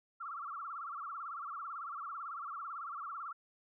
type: tone with vibrato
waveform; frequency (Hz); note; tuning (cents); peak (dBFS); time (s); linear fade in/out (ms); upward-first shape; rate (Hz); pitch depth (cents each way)
sine; 1244.5; D#6; 0; -40; 0.2-3.33; 10; sine; 18; 190
effects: none